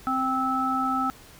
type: harmonic tone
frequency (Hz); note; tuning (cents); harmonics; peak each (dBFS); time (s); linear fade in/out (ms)
261.6; C4; 0; 1 / 3 / 5; -28 / -29 / -25; 0.07-1.1; 0
effects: pink hiss -49 dBFS RMS until 1.39 s